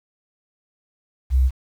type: tone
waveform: sine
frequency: 64.8 Hz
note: C2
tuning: 16 cents flat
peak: -12 dBFS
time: 1.3-1.51 s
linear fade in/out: 50 ms
effects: tanh soft clip ceiling -9 dBFS + 8-bit